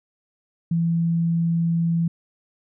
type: tone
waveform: sine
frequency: 167.4 Hz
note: E3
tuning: 27 cents sharp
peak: -18 dBFS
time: 0.71-2.08 s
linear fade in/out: 5 ms
effects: none